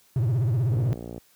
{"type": "tone with vibrato", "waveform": "triangle", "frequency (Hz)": 119.7, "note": "A#2", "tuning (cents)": 46, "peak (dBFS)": -18, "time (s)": [0.16, 0.93], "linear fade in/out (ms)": 0, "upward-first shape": "triangle", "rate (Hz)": 16, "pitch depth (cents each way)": 290}
{"type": "click train", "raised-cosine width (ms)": 2, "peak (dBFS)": -23, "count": 28, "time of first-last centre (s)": [0.72, 1.179], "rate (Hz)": 58.8}
{"effects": ["white hiss -60 dBFS RMS until 1.35 s", "high-pass 60 Hz 12 dB/octave"]}